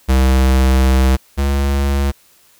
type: tone pair in turn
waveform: square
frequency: 65.41 / 69.45 Hz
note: C2 / C#2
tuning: 0 / +4 cents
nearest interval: minor second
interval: 104 cents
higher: second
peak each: -10 / -14 dBFS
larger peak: first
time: 0.08-1.17 / 1.37-2.12 s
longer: first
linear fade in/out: 20 ms
effects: white hiss -51 dBFS RMS until 2.59 s